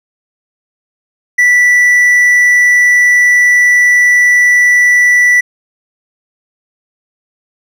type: tone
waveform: triangle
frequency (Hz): 1965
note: B6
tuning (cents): -9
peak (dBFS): -3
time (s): 1.38-5.41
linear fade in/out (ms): 10
effects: none